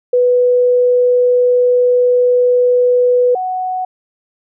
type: tone pair in turn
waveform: sine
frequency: 493.9 / 741 Hz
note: B4 / F#5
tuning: 0 / +2 cents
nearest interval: perfect fifth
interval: 702 cents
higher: second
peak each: -8 / -16 dBFS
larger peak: first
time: 0.13-3.35 / 3.35-3.85 s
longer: first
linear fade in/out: 5 ms
effects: none